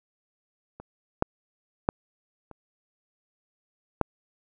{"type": "clicks", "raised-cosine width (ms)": 1, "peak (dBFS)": [-27, -7, -7, -29, -7], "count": 5, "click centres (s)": [0.8, 1.224, 1.889, 2.513, 4.013], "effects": []}